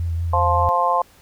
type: tone with vibrato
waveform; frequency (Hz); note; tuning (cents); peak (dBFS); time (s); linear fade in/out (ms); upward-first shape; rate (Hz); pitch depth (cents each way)
sine; 84.2; E2; +37; -20; 0-0.69; 0; triangle; 5.4; 36
type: harmonic tone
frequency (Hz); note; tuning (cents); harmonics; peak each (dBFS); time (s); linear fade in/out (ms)
175.1; F3; +5; 3 / 4 / 5 / 6; -24 / -22 / -21 / -19; 0.33-1.02; 5
effects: pink hiss -52 dBFS RMS until 1.21 s